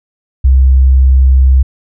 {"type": "tone", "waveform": "sine", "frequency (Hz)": 65.6, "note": "C2", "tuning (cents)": 5, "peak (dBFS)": -3, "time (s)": [0.44, 1.63], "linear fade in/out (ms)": 10, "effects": []}